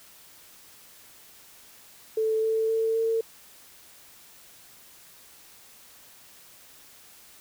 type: tone with pitch steps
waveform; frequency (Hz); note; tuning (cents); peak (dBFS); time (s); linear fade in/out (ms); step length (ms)
sine; 440 / 443.8 / 447.7 / 451.6; A4 / A4 / A4 / A4; 0 / +15 / +30 / +45; -22; 2.17-3.21; 5; 260
effects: white hiss -52 dBFS RMS until 7.4 s